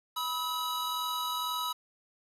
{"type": "tone cluster", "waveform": "square", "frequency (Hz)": [981, 1280, 3882], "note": ["B5", "D#6", "B7"], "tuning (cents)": [-12, 49, -31], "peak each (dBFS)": [-36, -36, -37], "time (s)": [0.16, 1.73], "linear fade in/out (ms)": 10, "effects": ["resampled to 32000 Hz", "9-bit"]}